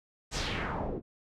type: noise with low-pass filter sweep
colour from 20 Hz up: pink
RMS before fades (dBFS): -34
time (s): 0.31-1.02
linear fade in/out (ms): 50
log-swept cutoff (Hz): 7400 to 320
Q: 2
effects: none

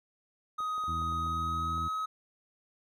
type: tone with pitch glide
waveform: triangle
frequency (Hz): 1254 to 1274.4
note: D#6 to D#6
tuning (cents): +13 to +41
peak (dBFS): -29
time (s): 0.58-2.06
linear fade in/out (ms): 10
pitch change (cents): +28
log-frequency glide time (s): 1.15-1.83
type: clicks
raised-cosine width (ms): 1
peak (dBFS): -37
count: 7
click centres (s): 0.605 / 0.78 / 0.839 / 1.018 / 1.123 / 1.264 / 1.78
type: harmonic tone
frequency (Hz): 82.41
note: E2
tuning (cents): 0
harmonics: 1 / 2 / 3 / 4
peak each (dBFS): -36 / -42 / -46 / -48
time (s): 0.87-1.89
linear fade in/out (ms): 20
effects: none

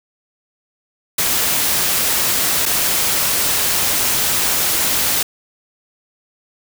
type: noise with dropouts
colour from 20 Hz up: white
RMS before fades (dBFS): -17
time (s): 1.18-5.23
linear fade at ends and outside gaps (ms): 5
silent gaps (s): 2.656-2.66
effects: none

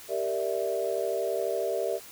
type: chord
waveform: sine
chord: E half-diminished seventh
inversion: first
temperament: equal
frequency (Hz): 392 / 466.2 / 587.3 / 659.3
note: G4 / Bb4 / D5 / E5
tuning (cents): 0 / 0 / 0 / 0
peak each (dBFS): -32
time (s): 0.08-2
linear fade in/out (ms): 50
effects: white hiss -47 dBFS RMS until 2.11 s

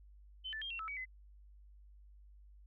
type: tone with pitch steps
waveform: sine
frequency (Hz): 3058 / 1758 / 3208 / 2723 / 1306 / 2266 / 2035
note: G7 / A6 / G7 / F7 / E6 / C#7 / C7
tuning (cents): -44 / -2 / +39 / -44 / -17 / +37 / -49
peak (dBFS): -40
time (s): 0.44-1.056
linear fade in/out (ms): 20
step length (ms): 88
effects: added 50 Hz sine -56 dBFS peak until 2.66 s

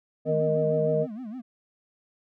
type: tone with vibrato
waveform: triangle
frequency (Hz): 233.1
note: A#3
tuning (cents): 0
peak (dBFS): -32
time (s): 0.25-1.42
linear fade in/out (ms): 20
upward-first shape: sine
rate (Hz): 6.5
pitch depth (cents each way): 210
type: harmonic tone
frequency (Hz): 155.56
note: D#3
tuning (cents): 0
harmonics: 1 / 3 / 4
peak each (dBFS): -28 / -25 / -25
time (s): 0.25-1.07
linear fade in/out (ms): 50
effects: none

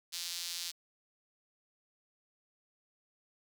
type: tone with high-pass filter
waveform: sawtooth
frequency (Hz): 172.4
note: F3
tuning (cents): -22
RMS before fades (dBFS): -40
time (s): 0.12-0.72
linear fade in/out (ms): 20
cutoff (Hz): 4300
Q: 1.8
effects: none

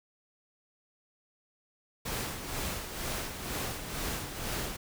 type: noise with tremolo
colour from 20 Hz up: pink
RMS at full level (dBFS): -34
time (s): 2.05-4.77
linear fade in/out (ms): 10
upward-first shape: sine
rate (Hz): 2.1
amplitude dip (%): 55
effects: none

